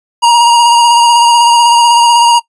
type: tone with vibrato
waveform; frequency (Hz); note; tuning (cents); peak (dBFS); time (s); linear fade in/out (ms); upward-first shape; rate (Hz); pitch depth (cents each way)
square; 944; A#5; +22; -4; 0.22-2.4; 20; square; 16; 17
effects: noise-tail reverb RT60 0.1 s tail -21 dB re dry + resampled to 24000 Hz